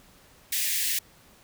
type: high-pass noise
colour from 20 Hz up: white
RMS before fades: -27 dBFS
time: 0.52-0.99 s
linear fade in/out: 5 ms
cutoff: 1700 Hz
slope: 96 dB/octave
effects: pink hiss -56 dBFS RMS until 1.43 s